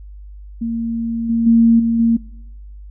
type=tone with level steps; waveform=sine; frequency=230 Hz; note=A#3; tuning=23 cents flat; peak=-18 / -13 / -7 / -13 / -10 dBFS; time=0.61-2.17 s; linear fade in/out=10 ms; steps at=1.29 / 1.46 / 1.79 / 1.99 s; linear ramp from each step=10 ms; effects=noise-tail reverb RT60 0.9 s tail -23 dB re dry + added 50 Hz sine -33 dBFS peak until 2.9 s